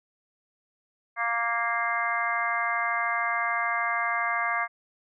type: harmonic tone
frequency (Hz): 233.1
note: A#3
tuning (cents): 0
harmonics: 3 / 4 / 5 / 6 / 7 / 8 / 9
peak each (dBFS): -32 / -36 / -29 / -40 / -31 / -41 / -30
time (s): 1.16-4.68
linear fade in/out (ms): 50
effects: none